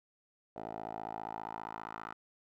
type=tone with band-pass filter sweep; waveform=10% pulse; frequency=55 Hz; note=A1; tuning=in tune; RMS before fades=-43 dBFS; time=0.56-2.13 s; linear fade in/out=5 ms; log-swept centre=610 to 1200 Hz; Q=3.5; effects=none